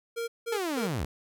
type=tone bursts; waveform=square; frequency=464.4 Hz; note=A#4; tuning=7 cents flat; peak=-31 dBFS; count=3; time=0.16-0.88 s; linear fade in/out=20 ms; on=120 ms; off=180 ms
type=linear sweep; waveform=sawtooth; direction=down; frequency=443.5 to 53.6 Hz; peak=-25 dBFS; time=0.52-1.05 s; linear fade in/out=5 ms
effects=none